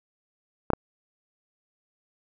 clicks, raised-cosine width 1 ms, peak -7 dBFS, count 2, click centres 0.703 / 0.734 s, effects none

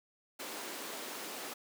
pink high-pass noise, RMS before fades -43 dBFS, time 0.39-1.54 s, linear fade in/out 10 ms, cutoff 270 Hz, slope 24 dB/octave, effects none

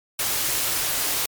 white band-stop noise, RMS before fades -24 dBFS, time 0.19-1.26 s, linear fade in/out 5 ms, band 170 to 240 Hz, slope 96 dB/octave, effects MP3 96 kbps

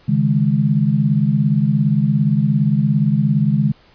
sine chord, C# suspended second, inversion none, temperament just, 138.59 / 155.92 / 207.9 Hz, C#3 / D#3 / G#3, 0 / +4 / +2 cents, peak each -17 dBFS, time 0.08-3.72 s, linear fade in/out 10 ms, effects pink hiss -51 dBFS RMS until 3.94 s + resampled to 11025 Hz

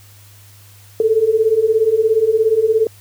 sine beating tone pair, 430 / 447 Hz, A4 / A4, -40 / +27 cents, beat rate 17 Hz, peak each -16 / -13 dBFS, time 1-2.87 s, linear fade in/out 2 ms, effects added 101 Hz sine -43 dBFS peak until 3 s + white hiss -47 dBFS RMS until 3 s

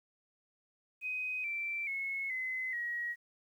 sine tone with pitch steps, 2510 / 2342 / 2185 / 2039 / 1902.2 Hz, D#7 / D7 / C#7 / C7 / A#6, +15 / -5 / -26 / -45 / +35 cents, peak -34 dBFS, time 1.01-3.16 s, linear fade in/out 50 ms, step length 430 ms, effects 11-bit

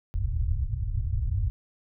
white low-pass noise, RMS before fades -27 dBFS, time 0.14-1.5 s, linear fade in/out 0 ms, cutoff 110 Hz, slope 48 dB/octave, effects none

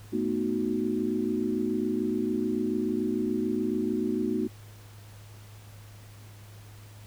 sine chord, B dominant seventh, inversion third, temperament equal, 220 / 246.9 / 311.1 / 370 Hz, A3 / B3 / D#4 / F#4, 0 / 0 / 0 / 0 cents, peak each -31 dBFS, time 0.12-4.48 s, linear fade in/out 20 ms, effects added 104 Hz sine -46 dBFS peak until 7.06 s + pink hiss -54 dBFS RMS until 7.06 s

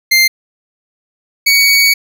25% pulse tone pair in turn, 2100 / 2246 Hz, C7 / C#7, +6 / +22 cents, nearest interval minor second, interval 116 cents, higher second, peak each -3 dBFS, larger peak neither, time 0.11-0.28 / 1.46-1.94 s, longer second, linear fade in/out 10 ms, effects none

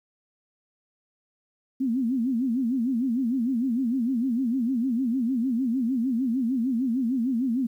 sine tone with vibrato, 246.9 Hz, B3, in tune, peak -22 dBFS, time 1.8-7.67 s, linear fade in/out 10 ms, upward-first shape sine, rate 6.6 Hz, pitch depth 170 cents each way, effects 10-bit

